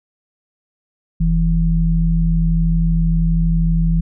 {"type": "tone pair together", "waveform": "sine", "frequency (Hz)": [43.65, 164.81], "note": ["F1", "E3"], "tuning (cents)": [0, 0], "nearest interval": "octave + major seventh", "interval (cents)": 2300, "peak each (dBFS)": -15, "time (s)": [1.2, 4.01], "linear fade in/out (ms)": 10, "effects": []}